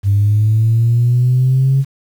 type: linear sweep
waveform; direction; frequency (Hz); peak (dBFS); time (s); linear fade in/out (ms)
sine; up; 98.6 to 137.4; -8; 0.03-1.85; 50
effects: tanh soft clip ceiling -5 dBFS + 7-bit